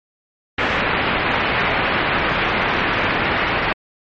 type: low-pass noise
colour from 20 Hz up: white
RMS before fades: -19 dBFS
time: 0.58-3.73 s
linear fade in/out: 5 ms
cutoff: 2500 Hz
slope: 24 dB/octave
effects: MP3 32 kbps